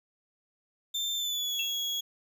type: tone with pitch glide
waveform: 35% pulse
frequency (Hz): 3573 to 3334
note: A7 to G#7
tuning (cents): +26 to +6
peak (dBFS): -28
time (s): 0.94-2.01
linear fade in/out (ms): 10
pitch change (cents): -120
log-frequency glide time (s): 1.15-1.61
type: tone with exponential decay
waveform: sine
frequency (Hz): 2708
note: E7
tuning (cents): +46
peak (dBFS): -28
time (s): 1.59-1.77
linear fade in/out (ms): 5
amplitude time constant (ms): 37
effects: none